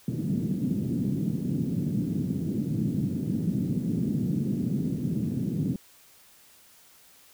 pink band-pass noise, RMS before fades -28 dBFS, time 0.08-5.76 s, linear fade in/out 2 ms, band 140 to 260 Hz, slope 24 dB/octave, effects white hiss -56 dBFS RMS until 7.33 s

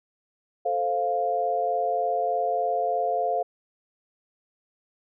sine chord, F major, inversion first, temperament equal, 440 / 523.3 / 698.5 Hz, A4 / C5 / F5, 0 / 0 / 0 cents, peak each -30 / -29 / -24 dBFS, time 0.65-3.43 s, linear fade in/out 10 ms, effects none

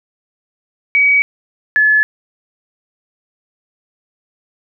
sine tone pair in turn, 2267 / 1717.6 Hz, C#7 / A6, +38 / -42 cents, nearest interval perfect fourth, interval 480 cents, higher first, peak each -8 dBFS, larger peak neither, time 0.95-1.22 / 1.76-2.03 s, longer neither, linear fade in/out 0 ms, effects none

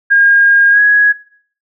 sine tone with pitch glide, 1621 to 1666.6 Hz, G#6 to G#6, -42 to +6 cents, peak -5 dBFS, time 0.1-1.13 s, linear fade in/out 20 ms, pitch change +48 cents, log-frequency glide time 0.71-0.8 s, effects noise-tail reverb RT60 0.5 s tail -17 dB re dry

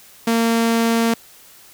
sawtooth tone, 229.4 Hz, A#3, 28 cents flat, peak -11 dBFS, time 0.27-1.14 s, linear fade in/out 5 ms, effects white hiss -46 dBFS RMS until 1.73 s

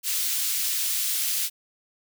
white high-pass noise, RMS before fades -26 dBFS, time 0.03-1.5 s, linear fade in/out 50 ms, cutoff 2700 Hz, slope 12 dB/octave, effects none

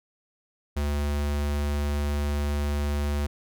square tone, 72.7 Hz, D2, 17 cents flat, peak -25 dBFS, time 0.76-3.27 s, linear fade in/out 10 ms, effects none

